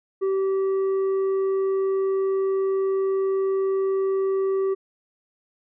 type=tone with tanh clipping; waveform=triangle; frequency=386.1 Hz; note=G4; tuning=26 cents flat; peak=-21 dBFS; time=0.21-4.75 s; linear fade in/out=20 ms; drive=9 dB; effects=none